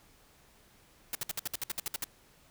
white noise bursts, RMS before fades -34 dBFS, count 12, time 1.13-2.042 s, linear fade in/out 2 ms, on 21 ms, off 60 ms, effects pink hiss -62 dBFS RMS until 2.5 s

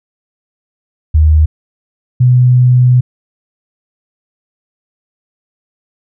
sine tone pair in turn, 77.4 / 125.13 Hz, D#2 / B2, -9 / +23 cents, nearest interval minor sixth, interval 832 cents, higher second, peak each -4 dBFS, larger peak neither, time 1.14-1.46 / 2.2-3.01 s, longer second, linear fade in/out 10 ms, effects none

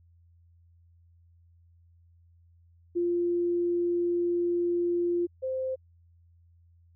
sine tone pair in turn, 347.9 / 521.3 Hz, F4 / C5, -7 / -6 cents, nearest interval perfect fifth, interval 701 cents, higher second, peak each -24 / -28 dBFS, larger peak first, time 2.95-5.27 / 5.42-5.76 s, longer first, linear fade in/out 20 ms, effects added 85 Hz sine -57 dBFS peak until 6.95 s

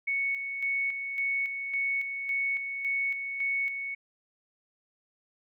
sine tone with tremolo, 2217 Hz, C#7, in tune, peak -26 dBFS, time 0.07-3.95 s, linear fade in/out 10 ms, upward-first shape square, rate 1.8 Hz, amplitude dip 50%, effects none

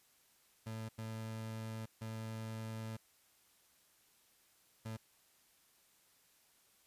30% pulse tone bursts at uneven times, 111.2 Hz, A2, 19 cents sharp, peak -39 dBFS, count 4, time 0.66-0.89 / 0.98-1.86 / 2.01-2.97 / 4.85-4.97 s, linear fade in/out 10 ms, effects white hiss -70 dBFS RMS until 6.86 s + resampled to 32000 Hz

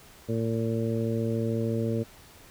harmonic tone, 113.8 Hz, A#2, 41 cents flat, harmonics 1 / 2 / 3 / 4 / 5, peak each -29 / -30 / -34 / -32 / -37 dBFS, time 0.28-2.04 s, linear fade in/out 20 ms, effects pink hiss -52 dBFS RMS until 2.5 s

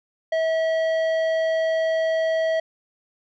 sine tone with tanh clipping, 646 Hz, E5, 35 cents flat, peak -21 dBFS, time 0.32-2.6 s, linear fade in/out 5 ms, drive 11 dB, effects none

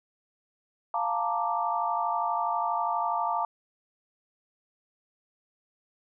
sine chord, Bb major seventh, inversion second, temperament equal, 698.5 / 880 / 932.3 / 1174.7 Hz, F5 / A5 / Bb5 / D6, 0 / 0 / 0 / 0 cents, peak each -31 dBFS, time 0.94-3.45 s, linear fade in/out 2 ms, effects none

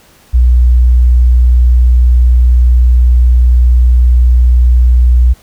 sine tone, 61 Hz, B1, 21 cents flat, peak -3 dBFS, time 0.33-5.34 s, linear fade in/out 20 ms, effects pink hiss -44 dBFS RMS until 5.42 s

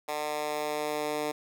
10% pulse tone with high-pass filter sweep, 150.2 Hz, D3, 39 cents sharp, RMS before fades -32 dBFS, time 0.08-1.32 s, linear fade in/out 10 ms, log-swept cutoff 650 to 360 Hz, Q 1.3, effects none

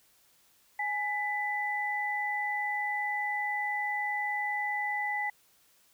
sine tone pair together, 832.4 / 1990 Hz, G#5 / B6, +4 / +13 cents, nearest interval octave + minor third, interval 1509 cents, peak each -33 / -31 dBFS, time 0.79-5.3 s, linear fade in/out 5 ms, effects white hiss -65 dBFS RMS until 5.93 s

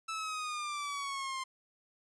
sawtooth exponential sweep, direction down, 1319 to 1046.5 Hz, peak -32 dBFS, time 0.08-1.44 s, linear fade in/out 10 ms, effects resampled to 22050 Hz

